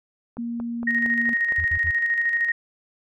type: click train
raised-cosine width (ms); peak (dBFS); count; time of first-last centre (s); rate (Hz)
1; -23; 6; 0.37-1.522; 4.34
type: tone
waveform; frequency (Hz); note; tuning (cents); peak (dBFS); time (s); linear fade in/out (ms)
sine; 235; A#3; +14; -26; 0.38-1.34; 10
type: tone with tremolo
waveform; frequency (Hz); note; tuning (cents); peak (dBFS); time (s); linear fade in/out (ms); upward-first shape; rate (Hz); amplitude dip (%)
sine; 1868; A#6; +3; -18; 0.87-2.52; 5; square; 13; 40
type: tone bursts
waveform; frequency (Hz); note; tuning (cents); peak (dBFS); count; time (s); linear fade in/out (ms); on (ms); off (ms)
sine; 82.1; E2; -6; -27; 3; 1.58-1.908; 5; 68; 62
effects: none